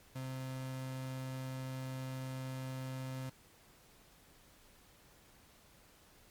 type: tone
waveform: 35% pulse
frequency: 130.81 Hz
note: C3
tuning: in tune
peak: -38 dBFS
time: 0.15-3.3 s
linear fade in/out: 10 ms
effects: pink hiss -63 dBFS RMS until 6.3 s + MP3 96 kbps